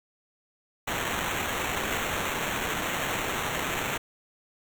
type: noise with sample-and-hold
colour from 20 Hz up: violet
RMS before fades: -30 dBFS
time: 0.87-3.98 s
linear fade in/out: 10 ms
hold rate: 4900 Hz
effects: none